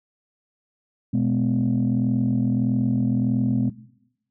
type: tone cluster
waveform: sine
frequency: 123.3 / 210.8 / 252.4 Hz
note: B2 / G#3 / B3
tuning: -2 / +26 / +38 cents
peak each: -23 / -21 / -22 dBFS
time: 1.13-3.7 s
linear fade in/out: 10 ms
effects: noise-tail reverb RT60 0.8 s tail -17 dB re dry + tanh soft clip ceiling -13 dBFS